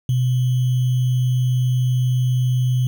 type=tone with sample-and-hold; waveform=sine; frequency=126.2 Hz; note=B2; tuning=38 cents sharp; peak=-15 dBFS; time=0.09-2.87 s; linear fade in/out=2 ms; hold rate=3150 Hz; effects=none